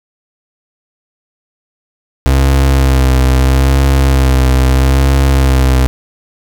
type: tone with vibrato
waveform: 35% pulse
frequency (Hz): 66.1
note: C2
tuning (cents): +18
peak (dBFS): -5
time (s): 2.26-5.87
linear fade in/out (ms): 0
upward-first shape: sine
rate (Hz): 0.77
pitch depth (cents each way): 39
effects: none